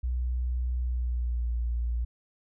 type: tone with pitch glide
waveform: sine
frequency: 61.7 to 58.88 Hz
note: B1 to A#1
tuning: -1 to +18 cents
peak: -26 dBFS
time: 0.03-2.05 s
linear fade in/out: 10 ms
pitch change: -81 cents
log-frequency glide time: 0.83-1.51 s
effects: none